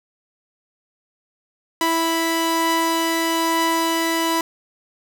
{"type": "tone pair together", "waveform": "sawtooth", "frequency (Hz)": [329.6, 987.7], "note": ["E4", "B5"], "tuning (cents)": [0, 0], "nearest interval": "octave + perfect fifth", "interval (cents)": 1900, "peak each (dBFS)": -17, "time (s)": [1.81, 4.41], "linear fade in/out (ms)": 2, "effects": []}